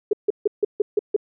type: tone bursts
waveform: sine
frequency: 415.3 Hz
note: G#4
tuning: in tune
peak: -14 dBFS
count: 7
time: 0.11-1.164 s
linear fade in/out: 5 ms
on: 22 ms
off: 150 ms
effects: none